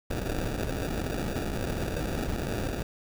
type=noise with sample-and-hold; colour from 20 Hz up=pink; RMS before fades=-31 dBFS; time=0.1-2.83 s; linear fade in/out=10 ms; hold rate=1050 Hz; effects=none